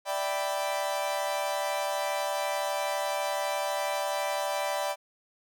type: chord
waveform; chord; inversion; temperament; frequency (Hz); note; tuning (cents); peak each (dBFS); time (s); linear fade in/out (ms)
40% pulse; E minor seventh; third; equal; 587.3 / 659.3 / 784 / 987.8; D5 / E5 / G5 / B5; 0 / 0 / 0 / 0; -31 / -36 / -33 / -34; 0.05-4.96; 50
effects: none